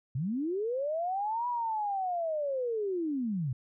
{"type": "linear two-way sweep", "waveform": "sine", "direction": "up then down", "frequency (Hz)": [117, 984, 117], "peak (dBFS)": -29, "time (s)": [0.15, 3.53], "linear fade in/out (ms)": 5, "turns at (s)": 1.48, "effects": []}